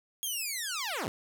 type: linear sweep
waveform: 10% pulse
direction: down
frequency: 3310 to 78.5 Hz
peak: -24 dBFS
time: 0.23-1.08 s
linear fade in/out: 0 ms
effects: none